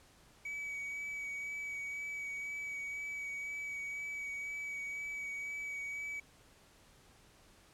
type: tone with vibrato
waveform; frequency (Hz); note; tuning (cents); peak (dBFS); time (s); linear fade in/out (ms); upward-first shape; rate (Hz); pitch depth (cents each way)
triangle; 2274; C#7; +44; -37; 0.45-6.2; 5; sine; 2; 14
effects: pink hiss -63 dBFS RMS until 7.73 s + low-pass 11000 Hz 12 dB/octave

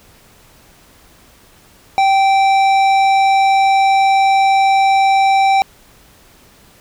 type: tone with tanh clipping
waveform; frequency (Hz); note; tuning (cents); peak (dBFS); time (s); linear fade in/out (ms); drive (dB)
triangle; 779; G5; -11; -11; 1.98-5.62; 0; 17
effects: pink hiss -47 dBFS RMS until 6.8 s

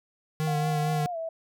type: tone with vibrato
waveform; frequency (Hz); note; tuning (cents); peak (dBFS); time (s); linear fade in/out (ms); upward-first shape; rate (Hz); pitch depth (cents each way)
square; 154; D#3; -17; -26; 0.4-1.06; 0; triangle; 4.4; 34
type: tone with pitch glide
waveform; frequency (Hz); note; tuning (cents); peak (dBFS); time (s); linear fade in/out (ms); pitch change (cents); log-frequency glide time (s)
sine; 717 to 653.7; F5 to E5; +45 to -15; -30; 0.47-1.29; 5; -160; 1.1-1.17
effects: none

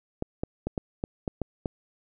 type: clicks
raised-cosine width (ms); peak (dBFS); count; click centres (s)
2; -15; 8; 0.224 / 0.435 / 0.67 / 0.778 / 1.039 / 1.278 / 1.417 / 1.658
effects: none

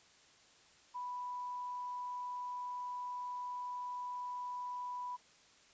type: tone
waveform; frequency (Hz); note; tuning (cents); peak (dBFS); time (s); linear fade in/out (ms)
sine; 987.8; B5; 0; -39; 0.94-5.17; 20
effects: white hiss -64 dBFS RMS until 5.73 s + resampled to 16000 Hz

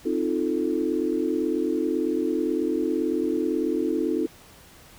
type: chord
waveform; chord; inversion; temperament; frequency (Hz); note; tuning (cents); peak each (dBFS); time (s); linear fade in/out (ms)
sine; F dominant seventh; second; equal; 261.6 / 311.1 / 349.2 / 440; C4 / Eb4 / F4 / A4; 0 / 0 / 0 / 0; -29 / -26 / -27 / -29; 0.05-4.27; 10
effects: pink hiss -50 dBFS RMS until 4.98 s

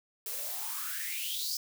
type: noise with high-pass filter sweep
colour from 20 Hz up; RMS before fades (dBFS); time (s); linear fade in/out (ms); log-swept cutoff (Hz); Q
blue; -36; 0.26-1.57; 2; 410 to 5300; 7.7
effects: none

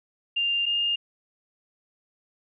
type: tone pair in turn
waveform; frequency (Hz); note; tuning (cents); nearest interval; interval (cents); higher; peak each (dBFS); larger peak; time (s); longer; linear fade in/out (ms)
sine; 2796 / 2822; F7 / F7; +1 / +17; unison; 16; second; -22; neither; 0.36-0.66 / 0.66-0.96; neither; 10
effects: none

